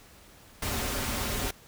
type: noise with comb filter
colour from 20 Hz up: pink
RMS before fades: -31 dBFS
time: 0.62-1.51 s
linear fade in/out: 5 ms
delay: 6.1 ms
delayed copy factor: -0.55
effects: pink hiss -54 dBFS RMS until 1.67 s